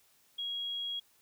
sine tone, 3300 Hz, G#7, 12 cents flat, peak -34 dBFS, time 0.38-1 s, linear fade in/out 10 ms, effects white hiss -67 dBFS RMS until 1.21 s

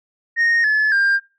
sine tone with pitch steps, 1856 / 1721.7 / 1597.2 Hz, A#6 / A6 / G6, -8 / -38 / +32 cents, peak -11 dBFS, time 0.36-1.2 s, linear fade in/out 50 ms, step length 280 ms, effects noise-tail reverb RT60 0.3 s tail -21 dB re dry + tanh soft clip ceiling -12 dBFS

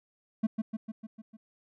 triangle tone with echo, 220 Hz, A3, in tune, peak -21 dBFS, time 0.43-0.47 s, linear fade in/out 10 ms, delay 150 ms, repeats 6, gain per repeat -4 dB, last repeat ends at 1.37 s, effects none

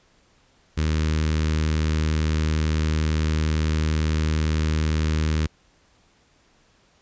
sawtooth tone with notch filter, 77.78 Hz, D#2, in tune, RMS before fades -22 dBFS, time 0.77-5.47 s, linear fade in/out 10 ms, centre 720 Hz, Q 0.82, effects pink hiss -60 dBFS RMS until 7.01 s + resampled to 16000 Hz

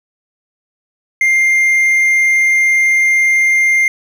triangle tone, 2106 Hz, C7, 11 cents sharp, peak -7 dBFS, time 1.21-3.88 s, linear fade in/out 2 ms, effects none

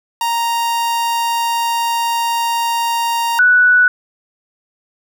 45% pulse / sine tone pair in turn, 932 / 1479.5 Hz, A#5 / F#6, -1 / -1 cents, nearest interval minor sixth, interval 800 cents, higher second, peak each -15 / -7 dBFS, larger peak second, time 0.21-3.39 / 3.39-3.88 s, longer first, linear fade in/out 2 ms, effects none

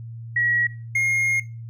sine / triangle tone pair in turn, 1914 / 2140 Hz, A#6 / C7, +45 / +38 cents, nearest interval major second, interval 193 cents, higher second, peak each -18 / -16 dBFS, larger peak second, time 0.36-0.67 / 0.95-1.4 s, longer second, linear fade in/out 5 ms, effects noise-tail reverb RT60 0.3 s tail -18 dB re dry + added 115 Hz sine -33 dBFS peak until 1.69 s

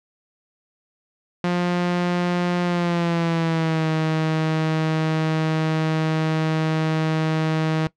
sawtooth tone with pitch glide, 176.6 to 158.24 Hz, F3 to D#3, +20 to +30 cents, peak -15 dBFS, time 1.44-7.87 s, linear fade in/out 2 ms, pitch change -190 cents, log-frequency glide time 2.63-3.89 s, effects noise-tail reverb RT60 0.1 s tail -19 dB re dry + low-pass 4000 Hz 12 dB/octave

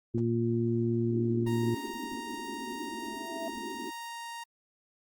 harmonic tone, 116.54 Hz, A#2, in tune, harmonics 1 / 2 / 3, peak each -30 / -30 / -30 dBFS, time 0.14-1.75 s, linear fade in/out 10 ms
pink band-pass noise, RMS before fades -41 dBFS, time 1.1-3.91 s, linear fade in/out 20 ms, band 220 to 400 Hz, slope 96 dB/octave
sawtooth tone, 932.3 Hz, A#5, in tune, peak -35 dBFS, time 1.46-4.44 s, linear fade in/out 10 ms
sine tone with exponential growth, 663 Hz, E5, 10 cents sharp, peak -33 dBFS, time 2.83-3.48 s, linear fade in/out 1 ms, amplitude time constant 140 ms
effects Opus 24 kbps

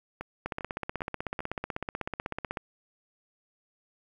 two click trains, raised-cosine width 0.5 ms, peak -21 / -17 dBFS, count 4 / 35, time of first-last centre 0.21-1.405 / 0.46-2.572 s, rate 2.51 / 16.1 Hz, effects 9-bit

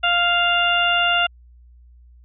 harmonic tone, 698.5 Hz, F5, in tune, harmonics 1 / 2 / 3 / 4 / 5, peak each -22 / -20 / -30 / -19 / -28 dBFS, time 0.03-1.27 s, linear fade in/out 10 ms, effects added 60 Hz sine -45 dBFS peak until 2.24 s

